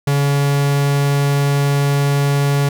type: tone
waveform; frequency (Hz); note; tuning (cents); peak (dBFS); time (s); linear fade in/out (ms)
45% pulse; 141.5; C#3; +36; -13; 0.07-2.69; 5
effects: none